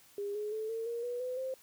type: tone with pitch steps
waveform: sine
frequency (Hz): 405.5 / 420.5 / 436.1 / 452.3 / 469 / 486.4 / 504.4 / 523.1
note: G#4 / G#4 / A4 / A4 / A#4 / B4 / B4 / C5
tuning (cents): -41 / +22 / -15 / +48 / +11 / -26 / +36 / -1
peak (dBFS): -34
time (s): 0.18-1.54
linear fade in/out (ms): 2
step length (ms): 170
effects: white hiss -61 dBFS RMS until 1.62 s